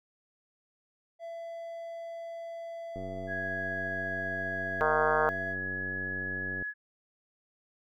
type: tone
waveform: triangle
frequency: 670 Hz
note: E5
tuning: 28 cents sharp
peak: -36 dBFS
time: 1.19-5.56 s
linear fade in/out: 50 ms
type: click train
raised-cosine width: 2 ms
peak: -29 dBFS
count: 344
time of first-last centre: 2.96-6.625 s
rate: 93.6 Hz
type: tone with pitch glide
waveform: sine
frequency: 1661.2 to 1688.3 Hz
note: G#6 to G#6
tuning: 0 to +28 cents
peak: -33 dBFS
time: 3.27-6.74 s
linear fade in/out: 50 ms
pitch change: +28 cents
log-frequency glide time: 4.99-5.85 s
type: harmonic tone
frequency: 154.6 Hz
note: D#3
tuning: 11 cents flat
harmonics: 3 / 4 / 5 / 6 / 7 / 8 / 9 / 10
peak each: -30 / -31 / -32 / -33 / -33 / -34 / -35 / -35 dBFS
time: 4.81-5.29 s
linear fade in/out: 0 ms
effects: none